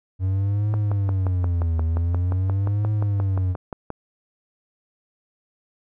triangle tone with vibrato, 92.5 Hz, F#2, in tune, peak -17 dBFS, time 0.19-3.56 s, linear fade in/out 50 ms, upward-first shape triangle, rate 0.46 Hz, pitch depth 250 cents each way
click train, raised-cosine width 1 ms, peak -16 dBFS, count 19, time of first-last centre 0.74-3.903 s, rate 5.69 Hz
effects none

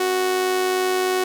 sawtooth tone with amplitude modulation, 370 Hz, F#4, in tune, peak -13 dBFS, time 0-1.24 s, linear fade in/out 5 ms, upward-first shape sine, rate 103 Hz, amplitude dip 40%, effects none

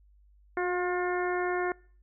harmonic tone with a mistuned harmonic, 357 Hz, F4, 38 cents sharp, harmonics 1 / 2 / 3 / 4 / 5 / 6, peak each -29 / -34 / -37 / -36 / -37 / -42 dBFS, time 0.57-1.72 s, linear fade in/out 2 ms, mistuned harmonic 1, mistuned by +16 cents, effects noise-tail reverb RT60 0.5 s tail -26 dB re dry + added 50 Hz sine -57 dBFS peak until 2.02 s

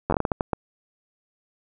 slowing click train, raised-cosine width 1 ms, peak -8 dBFS, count 10, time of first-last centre 0.1-0.532 s, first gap 10 ms, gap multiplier 1.37, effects none

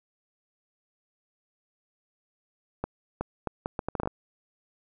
accelerating click train, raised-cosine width 1 ms, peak -15 dBFS, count 11, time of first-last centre 2.84-4.074 s, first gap 370 ms, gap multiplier 0.71, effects none

